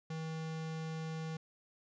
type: tone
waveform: square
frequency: 160 Hz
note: D#3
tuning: 49 cents sharp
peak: -39 dBFS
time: 0.1-1.37 s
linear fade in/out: 5 ms
effects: resampled to 16000 Hz